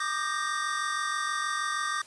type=chord; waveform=square; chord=Eb major seventh; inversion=third; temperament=equal with one note detuned; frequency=1174.7 / 1221 / 1568 / 1864.7 Hz; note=D6 / Eb6 / G6 / Bb6; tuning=0 / -33 / 0 / 0 cents; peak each=-34 / -34 / -36 / -35 dBFS; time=0-2.02 s; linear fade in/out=5 ms; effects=white hiss -51 dBFS RMS until 2.06 s + resampled to 22050 Hz